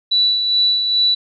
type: tone with tremolo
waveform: sine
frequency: 3951 Hz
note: B7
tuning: in tune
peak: -11 dBFS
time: 0.11-1.15 s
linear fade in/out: 10 ms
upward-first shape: sine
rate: 2.4 Hz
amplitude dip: 45%
effects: none